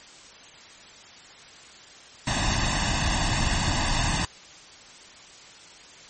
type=noise with comb filter; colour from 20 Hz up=pink; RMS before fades=-24 dBFS; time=2.27-4.25 s; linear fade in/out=2 ms; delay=1.1 ms; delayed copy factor=+0.8; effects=white hiss -47 dBFS RMS until 6.09 s + MP3 32 kbps